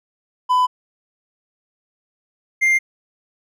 triangle tone pair in turn, 1002 / 2104 Hz, B5 / C7, +25 / +9 cents, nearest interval octave + minor second, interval 1284 cents, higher second, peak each -11 / -11 dBFS, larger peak neither, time 0.49-0.67 / 2.61-2.79 s, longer neither, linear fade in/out 20 ms, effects none

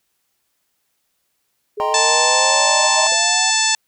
sine exponential sweep, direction up, 415.3 to 765 Hz, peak -24 dBFS, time 1.77-3.51 s, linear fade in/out 10 ms
triangle chord, C minor seventh, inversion first, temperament equal, 622.3 / 784 / 932.3 / 1046.5 Hz, Eb5 / G5 / Bb5 / C6, 0 / 0 / 0 / 0 cents, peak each -21 dBFS, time 1.8-3.07 s, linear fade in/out 0 ms
harmonic tone, 880 Hz, A5, in tune, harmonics 1 / 2 / 3 / 4 / 5 / 6 / 7 / 8 / 9, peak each -23 / -23 / -23 / -23 / -23 / -23 / -23 / -23 / -23 dBFS, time 1.94-3.75 s, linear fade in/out 2 ms
sine tone with exponential decay, 520 Hz, C5, 11 cents flat, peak -24 dBFS, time 3.12-3.22 s, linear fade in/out 0 ms, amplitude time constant 20 ms
effects white hiss -69 dBFS RMS until 3.87 s

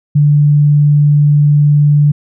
sine tone, 146.83 Hz, D3, in tune, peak -5 dBFS, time 0.15-2.12 s, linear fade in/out 10 ms, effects none

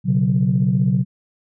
sine chord, B suspended second, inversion none, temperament just, 123.47 / 138.9 / 185.21 Hz, B2 / C#3 / F#3, 0 / +4 / +2 cents, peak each -19 / -18 / -17 dBFS, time 0.04-1.05 s, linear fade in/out 50 ms, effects tanh soft clip ceiling -7 dBFS

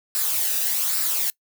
blue noise with flanger, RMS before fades -23 dBFS, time 0.15-1.3 s, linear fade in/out 0 ms, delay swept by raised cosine 0.31 to 0.94 ms, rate 1.2 Hz, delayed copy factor -0.55, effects noise-tail reverb RT60 0.1 s tail -23 dB re dry

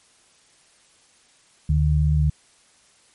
sine tone pair together, 74.2 / 150.56 Hz, D2 / D3, +18 / +43 cents, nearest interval octave, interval 1225 cents, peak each -18 / -19 dBFS, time 1.69-2.3 s, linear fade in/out 5 ms, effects white hiss -57 dBFS RMS until 3.14 s + MP3 48 kbps

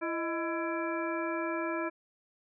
harmonic tone with a mistuned harmonic, 334.3 Hz, E4, 24 cents sharp, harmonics 1 / 2 / 3 / 4 / 5 / 7, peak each -34 / -37 / -39 / -40 / -41 / -42 dBFS, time 0.01-1.9 s, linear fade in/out 20 ms, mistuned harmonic 2, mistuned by -110 cents, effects none

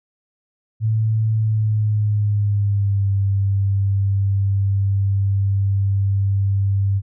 sine tone with pitch glide, 110 to 98.57 Hz, A2 to G2, 0 to +10 cents, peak -15 dBFS, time 0.8-7.02 s, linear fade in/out 50 ms, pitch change -190 cents, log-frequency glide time 1.34-3.1 s, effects none

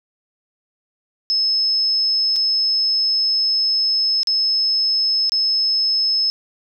sine tone with dropouts, 5200 Hz, E8, 24 cents flat, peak -15 dBFS, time 1.3-6.3 s, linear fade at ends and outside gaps 0 ms, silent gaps 2.36-2.364 / 4.232-4.272 / 5.295-5.32 s, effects none

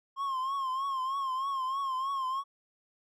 triangle tone with vibrato, 1069 Hz, C6, 37 cents sharp, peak -28 dBFS, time 0.16-2.44 s, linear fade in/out 50 ms, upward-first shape triangle, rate 3.2 Hz, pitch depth 84 cents each way, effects none

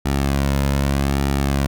sawtooth tone with flanger, 69.3 Hz, C#2, in tune, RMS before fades -19 dBFS, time 0.05-1.67 s, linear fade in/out 10 ms, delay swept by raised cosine 1.9 to 2.61 ms, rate 0.82 Hz, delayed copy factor -0.5, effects none

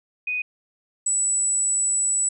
sine tone pair in turn, 2489 / 7902 Hz, D#7 / B8, 0 / 0 cents, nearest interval octave + minor sixth, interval 2000 cents, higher second, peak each -23 / -19 dBFS, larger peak second, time 0.27-0.42 / 1.06-2.29 s, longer second, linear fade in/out 5 ms, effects none

